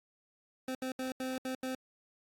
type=tone bursts at uneven times; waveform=25% pulse; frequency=259.1 Hz; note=C4; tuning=17 cents flat; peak=-31 dBFS; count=6; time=0.68-0.75 / 0.82-0.92 / 0.99-1.12 / 1.2-1.38 / 1.45-1.55 / 1.63-1.75 s; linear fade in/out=2 ms; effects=AAC 64 kbps